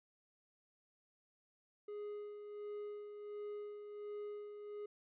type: tone with tremolo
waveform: triangle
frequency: 415.3 Hz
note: G#4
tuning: in tune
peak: -40 dBFS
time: 1.88-4.86 s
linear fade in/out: 5 ms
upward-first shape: sine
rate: 1.4 Hz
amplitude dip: 50%
effects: resampled to 8000 Hz